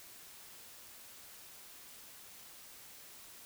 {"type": "silence", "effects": ["white hiss -54 dBFS RMS until 3.45 s"]}